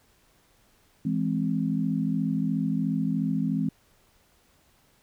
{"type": "chord", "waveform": "sine", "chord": "E augmented", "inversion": "none", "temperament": "equal", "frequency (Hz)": [164.81, 207.7, 261.6], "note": ["E3", "G#3", "B#3"], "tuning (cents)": [0, 0, 0], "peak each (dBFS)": -28, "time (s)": [1.05, 3.69], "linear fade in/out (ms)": 5, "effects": ["pink hiss -63 dBFS RMS until 5.02 s"]}